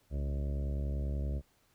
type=harmonic tone with a mistuned harmonic; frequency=70.3 Hz; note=C#2; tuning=25 cents sharp; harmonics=1 / 2 / 3 / 4 / 5 / 6 / 7 / 8 / 9; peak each=-32 / -40 / -45 / -50 / -51 / -54 / -55 / -51 / -54 dBFS; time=0.1-1.42 s; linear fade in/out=50 ms; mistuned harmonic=1; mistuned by=-71 cents; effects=pink hiss -70 dBFS RMS until 1.74 s